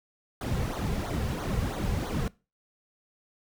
brown noise with flanger, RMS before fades -30 dBFS, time 0.41-2.28 s, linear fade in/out 2 ms, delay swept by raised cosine 0.38 to 3.38 ms, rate 3 Hz, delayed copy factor -0.8, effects noise-tail reverb RT60 0.3 s tail -22 dB re dry

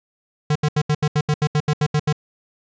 square tone bursts, 150 Hz, D3, 37 cents sharp, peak -16 dBFS, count 13, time 0.5-2.127 s, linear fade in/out 5 ms, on 55 ms, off 76 ms, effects resampled to 16000 Hz

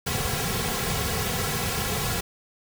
pink noise with comb filter, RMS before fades -27 dBFS, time 0.06-2.21 s, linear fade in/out 10 ms, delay 3.3 ms, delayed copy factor -1, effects none

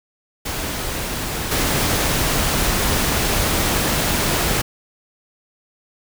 pink noise with level steps, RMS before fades -25 / -19 dBFS, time 0.45-4.62 s, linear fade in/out 10 ms, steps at 1.51 s, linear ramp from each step 5 ms, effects none

